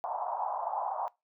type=band-pass noise; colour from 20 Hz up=pink; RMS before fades=-34 dBFS; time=0.04-1.08 s; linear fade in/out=0 ms; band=700 to 990 Hz; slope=48 dB/octave; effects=noise-tail reverb RT60 0.2 s tail -21 dB re dry